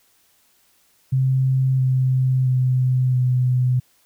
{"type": "tone with pitch steps", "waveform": "sine", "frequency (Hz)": [131.6, 129.79, 128, 126.24], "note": ["C3", "C3", "C3", "B2"], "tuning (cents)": [10, -14, -38, 38], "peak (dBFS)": -15, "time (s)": [1.12, 3.8], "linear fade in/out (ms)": 10, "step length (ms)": 670, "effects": ["white hiss -60 dBFS RMS until 4.05 s"]}